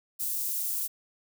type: high-pass noise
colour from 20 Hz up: white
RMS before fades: -31 dBFS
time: 0.19-0.88 s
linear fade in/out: 20 ms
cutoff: 9600 Hz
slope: 12 dB/octave
effects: none